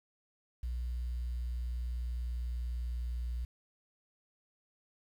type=tone with pitch glide; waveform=sine; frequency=60.5 to 59.87 Hz; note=B1 to A#1; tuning=-35 to +47 cents; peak=-32 dBFS; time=0.63-3.45 s; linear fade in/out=5 ms; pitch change=-18 cents; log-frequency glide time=1.08-3.24 s; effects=tanh soft clip ceiling -31 dBFS + 10-bit